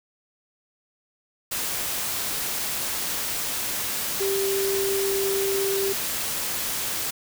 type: tone in noise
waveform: sine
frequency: 392 Hz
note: G4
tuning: in tune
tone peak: -23 dBFS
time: 4.2-5.93 s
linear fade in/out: 10 ms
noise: white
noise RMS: -28 dBFS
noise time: 1.51-7.11 s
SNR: +2 dB
effects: none